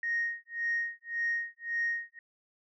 sine tone with tremolo, 1864.7 Hz, A#6, in tune, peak -26 dBFS, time 0.03-2.19 s, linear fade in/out 2 ms, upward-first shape sine, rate 1.8 Hz, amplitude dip 100%, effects tanh soft clip ceiling -23 dBFS

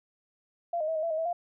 sine tone with pitch steps, 686 / 619 / 646 / 625 / 669 / 629 / 652 / 697 Hz, F5 / D#5 / E5 / D#5 / E5 / D#5 / E5 / F5, -31 / -9 / -35 / +8 / +25 / +19 / -19 / -4 cents, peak -27 dBFS, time 0.73-1.33 s, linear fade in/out 5 ms, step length 75 ms, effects none

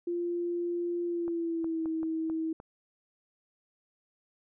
sine tone with pitch glide, 346.8 to 321.7 Hz, F4 to E4, -12 to -42 cents, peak -29 dBFS, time 0.07-2.53 s, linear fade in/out 5 ms, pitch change -130 cents, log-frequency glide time 1.05-1.87 s
clicks, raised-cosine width 1 ms, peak -31 dBFS, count 6, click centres 1.28 / 1.644 / 1.858 / 2.031 / 2.299 / 2.601 s
effects none

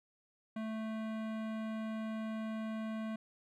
sine tone with hard clipping, 220 Hz, A3, in tune, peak -39 dBFS, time 0.56-3.16 s, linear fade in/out 5 ms, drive 18 dB, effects none

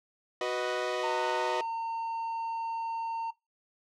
sawtooth chord, B major, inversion second, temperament equal, 370 / 493.9 / 622.3 Hz, F#4 / B4 / D#5, 0 / 0 / 0 cents, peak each -30 dBFS, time 0.41-1.61 s, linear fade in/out 2 ms
triangle tone, 912 Hz, A#5, 38 cents flat, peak -29 dBFS, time 1.03-3.31 s, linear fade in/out 10 ms
effects noise-tail reverb RT60 0.2 s tail -21 dB re dry + low-pass 5000 Hz 12 dB/octave

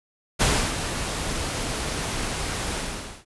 pink noise with ADSR envelope, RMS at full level -19 dBFS, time 0.39-3.25 s, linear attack 24 ms, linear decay 310 ms, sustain -9 dB, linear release 500 ms, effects resampled to 24000 Hz

